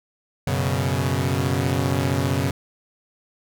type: chord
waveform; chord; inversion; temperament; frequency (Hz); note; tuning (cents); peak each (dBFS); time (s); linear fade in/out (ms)
sawtooth; F# suspended fourth; none; equal; 92.5 / 123.47 / 138.59; F#2 / B2 / C#3; 0 / 0 / 0; -21 / -21 / -20; 0.47-2.51; 5
effects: none